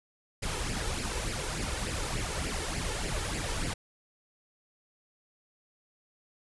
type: noise with flanger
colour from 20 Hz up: pink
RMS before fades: -33 dBFS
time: 0.42-3.74 s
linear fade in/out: 10 ms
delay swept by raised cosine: 0.4 to 2.3 ms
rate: 3.4 Hz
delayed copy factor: +0.65
effects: resampled to 24000 Hz